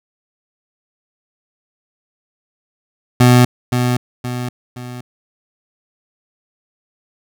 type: tone with echo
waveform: 25% pulse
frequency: 123.8 Hz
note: B2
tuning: 5 cents sharp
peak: -3 dBFS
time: 3.2-3.45 s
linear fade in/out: 5 ms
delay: 520 ms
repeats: 3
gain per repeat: -7 dB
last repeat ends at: 5.01 s
effects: none